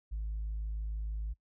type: tone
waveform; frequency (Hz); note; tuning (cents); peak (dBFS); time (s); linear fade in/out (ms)
sine; 53.2; G#1; +42; -32; 0.11-1.34; 20
effects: noise-tail reverb RT60 0.1 s tail -24 dB re dry + tanh soft clip ceiling -31 dBFS